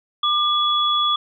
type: tone pair together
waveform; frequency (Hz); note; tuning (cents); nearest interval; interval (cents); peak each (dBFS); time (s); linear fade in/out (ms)
sine; 1198 / 3388; D6 / G#7; +34 / +34; octave + tritone; 1800; -19 / -19; 0.23-1.16; 5
effects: none